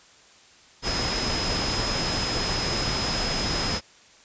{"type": "tone in noise", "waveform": "sine", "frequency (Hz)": 5090, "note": "D#8", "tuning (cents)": 39, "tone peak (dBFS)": -29, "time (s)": [0.82, 3.81], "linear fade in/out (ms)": 50, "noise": "pink", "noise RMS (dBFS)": -27, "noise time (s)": [0.82, 3.81], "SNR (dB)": -5, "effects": ["white hiss -53 dBFS RMS until 4.24 s", "resampled to 16000 Hz"]}